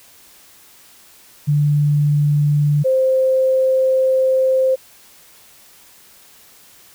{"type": "tone pair in turn", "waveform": "sine", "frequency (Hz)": [146.83, 523.2], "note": ["D3", "C5"], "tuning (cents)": [0, 0], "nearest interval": "octave + minor seventh", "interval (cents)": 2200, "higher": "second", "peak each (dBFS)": -12, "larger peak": "neither", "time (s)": [[1.47, 2.84], [2.84, 4.76]], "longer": "second", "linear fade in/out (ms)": 20, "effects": ["white hiss -47 dBFS RMS until 6.94 s"]}